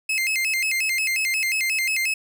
40% pulse tone with vibrato, 2328 Hz, D7, 16 cents flat, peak -20 dBFS, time 0.09-2.14 s, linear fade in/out 5 ms, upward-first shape square, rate 5.6 Hz, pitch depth 180 cents each way, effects none

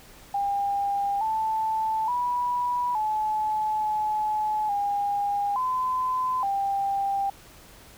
sine tone with pitch steps, 802 / 879 / 978 / 859 / 854 / 811 / 1020 / 792 Hz, G5 / A5 / B5 / A5 / G#5 / G#5 / C6 / G5, +39 / -2 / -17 / -42 / +48 / -41 / -44 / +18 cents, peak -23 dBFS, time 0.34-7.3 s, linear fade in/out 5 ms, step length 870 ms, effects pink hiss -50 dBFS RMS until 7.97 s

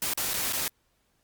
white noise with dropouts, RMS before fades -29 dBFS, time 0.02-0.68 s, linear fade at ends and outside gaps 1 ms, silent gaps 0.136-0.175 / 0.334-0.34 / 0.525-0.532 s, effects pink hiss -71 dBFS RMS until 1.23 s + Opus 48 kbps

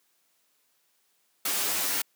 white noise with comb filter, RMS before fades -28 dBFS, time 1.45-2.02 s, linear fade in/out 5 ms, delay 10 ms, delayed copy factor +0.65, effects white hiss -70 dBFS RMS until 2.15 s + high-pass 200 Hz 12 dB/octave

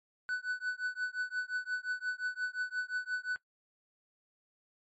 triangle tone with tremolo, 1494 Hz, F#6, 16 cents sharp, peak -27 dBFS, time 0.29-3.36 s, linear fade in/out 0 ms, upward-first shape triangle, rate 5.7 Hz, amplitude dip 100%, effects noise-tail reverb RT60 0.1 s tail -21 dB re dry + MP3 32 kbps

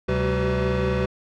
square tone cluster, 71.6 / 128.5 / 190.9 / 380.4 / 501 Hz, D2 / C3 / G3 / F#4 / B4, -43 / -31 / -46 / +48 / +25 cents, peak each -28 dBFS, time 0.08-1.06 s, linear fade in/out 10 ms, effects low-pass 3000 Hz 12 dB/octave

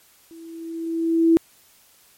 sine tone with level ramp, 329.6 Hz, E4, in tune, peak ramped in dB -40 to -10 dBFS, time 0.31-1.37 s, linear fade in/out 0 ms, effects white hiss -55 dBFS RMS until 2.17 s + MP3 64 kbps

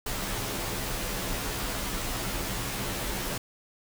pink noise with comb filter, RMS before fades -32 dBFS, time 0.06-3.38 s, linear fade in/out 5 ms, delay 13 ms, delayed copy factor -0.95, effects none

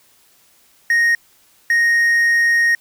triangle tone pair in turn, 1864.7 / 1864.7 Hz, A#6 / A#6, 0 / 0 cents, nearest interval unison, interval 0 cents, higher neither, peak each -10 dBFS, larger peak neither, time 0.9-1.15 / 1.7-2.75 s, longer second, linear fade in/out 2 ms, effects white hiss -54 dBFS RMS until 2.8 s

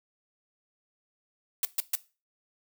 blue noise bursts, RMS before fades -26 dBFS, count 3, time 1.63-1.953 s, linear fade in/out 2 ms, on 21 ms, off 130 ms, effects noise-tail reverb RT60 0.3 s tail -18 dB re dry

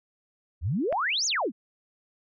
sine exponential two-way sweep, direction up then down, 67.7 to 7060 to 184.7 Hz, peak -24 dBFS, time 0.61-1.52 s, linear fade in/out 50 ms, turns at 1.26 s
click, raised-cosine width 0.5 ms, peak -19 dBFS, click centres 0.926 s
effects none

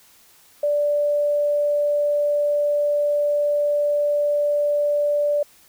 sine tone, 585 Hz, D5, 7 cents flat, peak -17 dBFS, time 0.63-5.43 s, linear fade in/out 5 ms, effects white hiss -53 dBFS RMS until 5.68 s

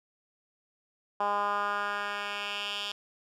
10% pulse tone with band-pass filter sweep, 204.1 Hz, G#3, 30 cents flat, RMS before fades -32 dBFS, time 1.2-2.92 s, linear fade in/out 5 ms, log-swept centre 920 to 3500 Hz, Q 2.5, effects none

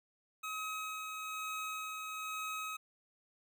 25% pulse tone with tremolo, 1272 Hz, D#6, 38 cents sharp, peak -34 dBFS, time 0.43-2.77 s, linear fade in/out 10 ms, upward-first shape sine, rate 1.1 Hz, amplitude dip 30%, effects none

